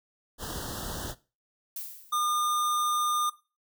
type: band-stop noise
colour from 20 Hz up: pink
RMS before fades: -36 dBFS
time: 0.38-1.15 s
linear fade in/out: 50 ms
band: 1800 to 2900 Hz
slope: 96 dB/octave
type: noise with exponential decay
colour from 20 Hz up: violet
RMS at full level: -34 dBFS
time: 1.76-2.36 s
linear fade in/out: 5 ms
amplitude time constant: 130 ms
type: tone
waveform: square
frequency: 1211 Hz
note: D#6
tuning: 47 cents flat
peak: -26 dBFS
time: 2.12-3.3 s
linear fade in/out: 10 ms
effects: noise-tail reverb RT60 0.3 s tail -17 dB re dry